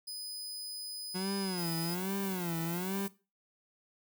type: tone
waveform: sawtooth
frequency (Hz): 5000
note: D#8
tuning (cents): +8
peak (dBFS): -36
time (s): 0.07-1.95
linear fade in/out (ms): 10
type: tone with vibrato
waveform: 30% pulse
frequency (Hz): 180.3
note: F#3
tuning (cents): -45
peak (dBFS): -31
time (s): 1.14-3.08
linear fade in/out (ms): 20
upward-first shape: sine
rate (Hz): 1.2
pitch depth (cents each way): 160
type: noise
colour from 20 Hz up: violet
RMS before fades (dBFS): -43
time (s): 1.58-3.08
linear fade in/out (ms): 0
effects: noise-tail reverb RT60 0.3 s tail -18 dB re dry